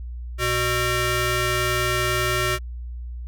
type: ring-modulated tone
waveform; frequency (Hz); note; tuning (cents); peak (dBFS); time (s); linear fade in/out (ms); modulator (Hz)
15% pulse; 490; B4; -14; -11; 0.38-2.59; 50; 861
effects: added 60 Hz sine -30 dBFS peak until 3.27 s